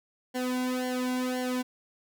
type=tone with flanger; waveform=sawtooth; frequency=252.6 Hz; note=B3; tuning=39 cents sharp; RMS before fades=-30 dBFS; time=0.34-1.63 s; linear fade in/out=20 ms; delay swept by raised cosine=0.8 to 1.67 ms; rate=1.9 Hz; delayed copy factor=-1; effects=none